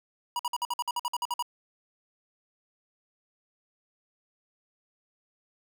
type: tone bursts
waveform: square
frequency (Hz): 967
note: B5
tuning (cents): -37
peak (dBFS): -28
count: 13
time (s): 0.36-1.425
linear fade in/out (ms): 2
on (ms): 33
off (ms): 53
effects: none